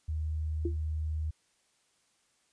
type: tone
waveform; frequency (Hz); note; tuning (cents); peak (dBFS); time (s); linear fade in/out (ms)
sine; 77.78; D#2; 0; -30; 0.08-1.31; 10
type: tone with exponential decay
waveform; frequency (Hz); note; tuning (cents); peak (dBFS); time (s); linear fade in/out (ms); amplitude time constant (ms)
sine; 341.8; F4; -37; -26; 0.65-0.77; 5; 24
effects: white hiss -71 dBFS RMS until 2.52 s + resampled to 22050 Hz